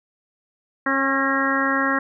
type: harmonic tone with a mistuned harmonic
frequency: 271.9 Hz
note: C#4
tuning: 33 cents flat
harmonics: 1 / 2 / 3 / 4 / 5 / 6 / 7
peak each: -24 / -28 / -32 / -25 / -26 / -25 / -25 dBFS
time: 0.86-1.99 s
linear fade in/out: 5 ms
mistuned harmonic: 7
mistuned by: -21 cents
effects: none